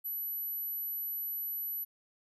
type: tone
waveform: sine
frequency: 11840 Hz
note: F#9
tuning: in tune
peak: -34 dBFS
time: 0.04-1.85 s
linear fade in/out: 20 ms
effects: none